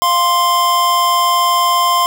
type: tone pair together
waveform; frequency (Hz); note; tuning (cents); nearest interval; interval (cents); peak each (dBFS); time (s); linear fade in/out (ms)
square; 698.5 / 1046.6; F5 / C6; 0 / 0; perfect fifth; 700; -20 / -12; 0.02-2.06; 0
effects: none